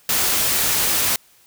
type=noise; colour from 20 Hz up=white; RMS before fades=-19 dBFS; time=0.09-1.16 s; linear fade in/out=2 ms; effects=white hiss -54 dBFS RMS until 1.46 s